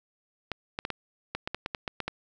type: clicks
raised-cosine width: 0.3 ms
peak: -15 dBFS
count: 12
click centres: 0.517 / 0.789 / 0.851 / 0.903 / 1.35 / 1.475 / 1.546 / 1.661 / 1.748 / 1.878 / 2.003 / 2.08 s
effects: none